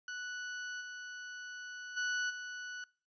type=tone with level steps; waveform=40% pulse; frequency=1480 Hz; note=F#6; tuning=in tune; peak=-39 / -43 / -32 / -41 dBFS; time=0.08-2.84 s; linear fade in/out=2 ms; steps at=0.8 / 1.96 / 2.29 s; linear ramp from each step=20 ms; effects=noise-tail reverb RT60 0.4 s tail -24 dB re dry + resampled to 16000 Hz